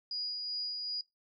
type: tone with tremolo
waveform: sine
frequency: 4894 Hz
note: D#8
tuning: 29 cents flat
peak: -34 dBFS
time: 0.11-1.01 s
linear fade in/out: 2 ms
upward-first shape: sine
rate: 2.6 Hz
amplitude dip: 30%
effects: noise-tail reverb RT60 0.2 s tail -22 dB re dry